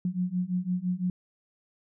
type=beating tone pair; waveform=sine; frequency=177.7 / 183.6 Hz; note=F3 / F#3; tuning=+30 / -13 cents; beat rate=5.9 Hz; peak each=-30 / -29 dBFS; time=0.05-1.1 s; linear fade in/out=2 ms; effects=none